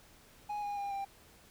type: tone with pitch steps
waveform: triangle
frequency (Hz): 830.6 / 817.3 / 804.2 / 791.3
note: G#5 / G#5 / G5 / G5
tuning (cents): 0 / -28 / +44 / +16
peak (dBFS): -33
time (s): 0.49-1.05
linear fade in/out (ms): 10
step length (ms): 140
effects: pink hiss -60 dBFS RMS until 1.5 s